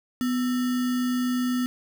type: tone with sample-and-hold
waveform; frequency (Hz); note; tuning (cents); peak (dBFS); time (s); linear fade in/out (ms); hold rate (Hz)
sine; 249; B3; +14; -22; 0.21-1.66; 0; 1575
effects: none